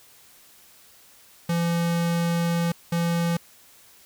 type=tone bursts at uneven times; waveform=square; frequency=169.8 Hz; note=F3; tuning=48 cents flat; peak=-22 dBFS; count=2; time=1.49-2.72 / 2.92-3.37 s; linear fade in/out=5 ms; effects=white hiss -53 dBFS RMS until 4.05 s